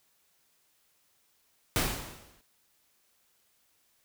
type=noise with exponential decay; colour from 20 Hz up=pink; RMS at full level=-25 dBFS; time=1.76-2.41 s; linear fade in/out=0 ms; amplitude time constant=140 ms; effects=white hiss -70 dBFS RMS until 4.04 s